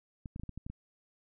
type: clicks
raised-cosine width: 5 ms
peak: -29 dBFS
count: 8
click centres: 0.258 / 0.361 / 0.397 / 0.435 / 0.493 / 0.576 / 0.665 / 0.7 s
effects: none